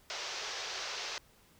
white band-pass noise, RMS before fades -40 dBFS, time 0.1-1.18 s, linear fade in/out 0 ms, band 380 to 6100 Hz, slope 48 dB/octave, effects pink hiss -64 dBFS RMS until 1.59 s

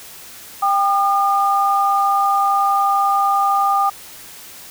sine tone pair together, 792 / 1213 Hz, G5 / D#6, +18 / -44 cents, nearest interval perfect fifth, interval 738 cents, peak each -16 dBFS, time 0.62-3.9 s, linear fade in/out 10 ms, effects white hiss -38 dBFS RMS until 4.7 s

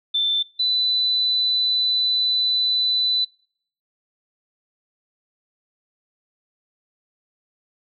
sine tone pair in turn, 3546 / 3994 Hz, A7 / B7, +13 / +19 cents, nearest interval major second, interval 206 cents, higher second, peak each -17 / -17 dBFS, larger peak neither, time 0.14-0.43 / 0.59-3.25 s, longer second, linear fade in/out 10 ms, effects noise-tail reverb RT60 0.6 s tail -24 dB re dry + MP3 96 kbps

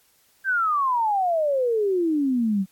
sine exponential sweep, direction down, 1601 to 185 Hz, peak -19 dBFS, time 0.44-2.66 s, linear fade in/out 50 ms, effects white hiss -61 dBFS RMS until 2.71 s + AAC 64 kbps

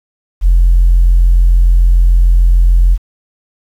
sine tone, 43.4 Hz, F1, 10 cents flat, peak -3 dBFS, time 0.41-2.98 s, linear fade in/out 50 ms, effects tanh soft clip ceiling -1 dBFS + 7-bit

